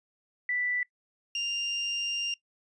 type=tone pair in turn; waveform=sine / 35% pulse; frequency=1975.5 / 2794 Hz; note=B6 / F7; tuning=0 / 0 cents; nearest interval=tritone; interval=600 cents; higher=second; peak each=-27 dBFS; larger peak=neither; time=0.49-0.83 / 1.35-2.34 s; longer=second; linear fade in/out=2 ms; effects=noise-tail reverb RT60 0.1 s tail -21 dB re dry + resampled to 22050 Hz